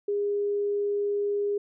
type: tone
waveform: sine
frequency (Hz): 408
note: G#4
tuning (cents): -31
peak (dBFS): -24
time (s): 0.08-1.58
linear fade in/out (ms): 5
effects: none